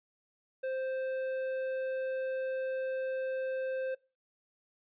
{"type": "tone with tanh clipping", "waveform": "triangle", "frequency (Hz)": 523.3, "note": "C5", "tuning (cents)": 0, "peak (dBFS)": -34, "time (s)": [0.63, 3.95], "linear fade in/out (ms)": 10, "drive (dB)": 14, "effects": ["noise-tail reverb RT60 0.3 s tail -22 dB re dry", "resampled to 8000 Hz"]}